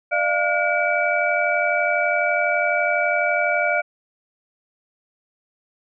sine tone cluster, 601 / 693 / 1437 / 2298 Hz, D5 / F5 / F6 / D7, +40 / -14 / +49 / -38 cents, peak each -23 dBFS, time 0.11-3.82 s, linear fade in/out 20 ms, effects none

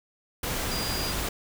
sine tone in noise, 4834 Hz, D8, 49 cents sharp, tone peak -33 dBFS, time 0.71-1.12 s, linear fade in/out 5 ms, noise pink, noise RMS -30 dBFS, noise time 0.43-1.29 s, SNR -6 dB, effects none

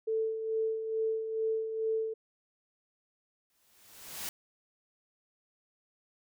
sine tone with tremolo, 443.1 Hz, A4, 12 cents sharp, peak -27 dBFS, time 0.07-2.14 s, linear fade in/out 10 ms, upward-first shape sine, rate 2.3 Hz, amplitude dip 55%
white noise with exponential growth, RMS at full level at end -36 dBFS, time 3.5-4.29 s, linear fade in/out 1 ms, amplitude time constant 170 ms
effects none

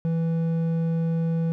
sine tone with hard clipping, 164.81 Hz, E3, in tune, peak -23 dBFS, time 0.05-1.52 s, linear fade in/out 0 ms, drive 6 dB, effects none

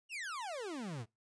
40% pulse exponential sweep, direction down, 2936 to 100.9 Hz, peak -39 dBFS, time 0.09-1.06 s, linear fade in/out 50 ms, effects noise-tail reverb RT60 0.2 s tail -23 dB re dry + resampled to 22050 Hz

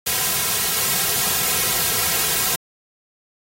white noise with comb filter, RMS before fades -20 dBFS, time 0.06-2.56 s, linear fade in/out 10 ms, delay 3.4 ms, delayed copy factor -0.8, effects AAC 48 kbps

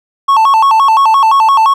triangle tone with vibrato, 987.8 Hz, B5, in tune, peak -3 dBFS, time 0.28-1.74 s, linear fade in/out 10 ms, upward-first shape square, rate 5.8 Hz, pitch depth 190 cents each way, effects none

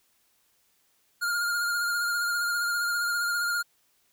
square tone with vibrato, 1413 Hz, F6, 20 cents sharp, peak -26 dBFS, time 1.21-3.63 s, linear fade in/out 20 ms, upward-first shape triangle, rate 15 Hz, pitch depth 36 cents each way, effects white hiss -68 dBFS RMS until 4.12 s

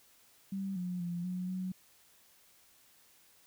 sine tone with pitch steps, 194.4 / 179.7 / 173.8 / 182 / 185.4 Hz, G3 / F3 / F3 / F#3 / F#3, -14 / +50 / -8 / -28 / +4 cents, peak -34 dBFS, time 0.52-1.72 s, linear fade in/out 5 ms, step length 240 ms, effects white hiss -64 dBFS RMS until 3.46 s

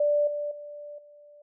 sine tone with level steps, 587.3 Hz, D5, in tune, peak -20 / -28 / -38 / -49 dBFS, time 0-1.42 s, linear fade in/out 5 ms, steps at 0.27 / 0.51 / 0.98 s, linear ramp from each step 5 ms, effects none

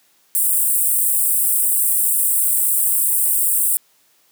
pink high-pass noise, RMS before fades -17 dBFS, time 0.35-3.77 s, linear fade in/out 0 ms, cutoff 8100 Hz, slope 96 dB/octave, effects white hiss -58 dBFS RMS until 4.31 s + high-pass 150 Hz 12 dB/octave

